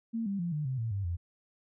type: tone with pitch steps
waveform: sine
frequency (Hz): 227.6 / 198.14 / 172.49 / 150.16 / 130.72 / 113.8 / 99.07 / 86.24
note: A#3 / G3 / F3 / D3 / C3 / A#2 / G2 / F2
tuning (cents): -41 / +19 / -21 / +39 / -1 / -41 / +19 / -21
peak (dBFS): -30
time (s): 0.13-1.17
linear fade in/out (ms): 20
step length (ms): 130
effects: none